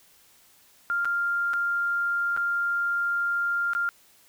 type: tone with dropouts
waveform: sine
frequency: 1396.9 Hz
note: F6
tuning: in tune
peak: -23 dBFS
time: 0.9-3.89 s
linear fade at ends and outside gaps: 0 ms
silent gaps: 1.047-1.054 / 1.534-1.538 / 2.365-2.374 / 3.734-3.75 s
effects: white hiss -58 dBFS RMS until 4.28 s